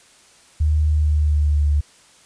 sine tone with pitch glide, 76.4 to 73.33 Hz, D#2 to D2, -31 to -2 cents, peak -14 dBFS, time 0.6-1.81 s, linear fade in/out 10 ms, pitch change -71 cents, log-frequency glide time 0.87-1.67 s, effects white hiss -51 dBFS RMS until 2.25 s + resampled to 22050 Hz

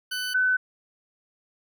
20% pulse / sine tone pair in turn, 1500 / 1508.6 Hz, F#6 / F#6, +23 / +33 cents, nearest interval unison, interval 10 cents, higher second, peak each -23 / -19 dBFS, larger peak second, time 0.11-0.34 / 0.34-0.57 s, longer neither, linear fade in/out 10 ms, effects none

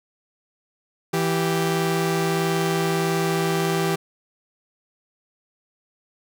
sawtooth tone pair together, 164.81 / 391.3 Hz, E3 / G4, 0 / -3 cents, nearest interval octave + minor third, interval 1497 cents, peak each -19 dBFS, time 1.13-3.96 s, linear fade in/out 10 ms, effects none

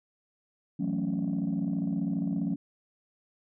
sine chord, F# minor seventh, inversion third, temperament equal, 164.81 / 185 / 220 / 277.2 Hz, E3 / F#3 / A3 / C#4, 0 / 0 / 0 / 0 cents, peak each -33 / -30 / -32 / -31 dBFS, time 0.79-2.56 s, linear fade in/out 10 ms, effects tanh soft clip ceiling -22 dBFS

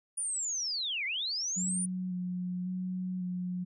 sine linear two-way sweep, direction down then up, 9600 to 2001 to 9600 Hz, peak -31 dBFS, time 0.17-1.86 s, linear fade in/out 10 ms, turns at 1.05 s
sine tone with vibrato, 182.1 Hz, F#3, 27 cents flat, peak -32 dBFS, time 1.56-3.65 s, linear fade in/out 20 ms, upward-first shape square, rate 0.91 Hz, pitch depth 16 cents each way
effects none

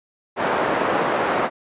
pink band-pass noise, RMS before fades -21 dBFS, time 0.36-1.5 s, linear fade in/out 50 ms, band 370 to 1400 Hz, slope 12 dB/octave, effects resampled to 8000 Hz

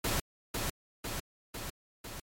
pink noise with echo, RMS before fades -31 dBFS, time 0.04-0.2 s, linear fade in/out 5 ms, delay 500 ms, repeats 4, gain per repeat -3 dB, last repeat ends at 2.2 s, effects MP3 64 kbps

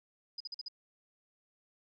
sine tone bursts, 4978 Hz, D#8, in tune, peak -38 dBFS, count 5, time 0.38-0.684 s, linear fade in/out 5 ms, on 24 ms, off 46 ms, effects none

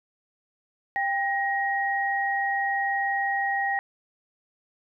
sine tone pair together, 793 / 1886.1 Hz, G5 / A#6, +20 / +20 cents, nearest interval octave + minor third, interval 1500 cents, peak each -26 dBFS, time 0.96-3.79 s, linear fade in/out 0 ms, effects none

